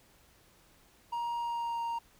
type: tone with pitch glide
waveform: triangle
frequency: 943 to 931.1 Hz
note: A#5 to A#5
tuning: +20 to -2 cents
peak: -30 dBFS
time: 1.12-1.99 s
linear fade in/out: 10 ms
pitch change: -22 cents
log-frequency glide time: 1.39-1.82 s
effects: pink hiss -63 dBFS RMS until 2.19 s